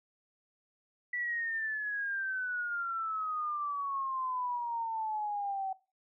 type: exponential sweep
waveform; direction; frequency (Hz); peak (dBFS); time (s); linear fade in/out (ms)
sine; down; 1968 to 760; -32; 1.13-5.73; 5
effects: noise-tail reverb RT60 0.3 s tail -20 dB re dry